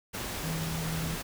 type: tone in noise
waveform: sine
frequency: 161.7 Hz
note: E3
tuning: 33 cents flat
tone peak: -32 dBFS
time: 0.43-1.16 s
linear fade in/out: 20 ms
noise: pink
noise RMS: -36 dBFS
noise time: 0.13-1.23 s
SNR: +1 dB
effects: none